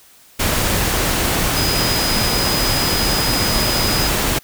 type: tone in noise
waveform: sine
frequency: 4989 Hz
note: D#8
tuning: 4 cents sharp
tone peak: -21 dBFS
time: 1.56-4.09 s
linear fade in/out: 10 ms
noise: pink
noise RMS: -18 dBFS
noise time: 0.39-4.39 s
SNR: -6 dB
effects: white hiss -48 dBFS RMS until 4.43 s